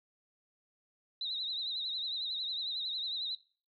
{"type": "tone with vibrato", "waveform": "sine", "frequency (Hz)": 3876, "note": "B7", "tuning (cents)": -33, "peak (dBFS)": -34, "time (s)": [1.21, 3.35], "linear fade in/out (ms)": 2, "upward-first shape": "triangle", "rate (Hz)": 11, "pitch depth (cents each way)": 110, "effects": ["noise-tail reverb RT60 0.4 s tail -20 dB re dry"]}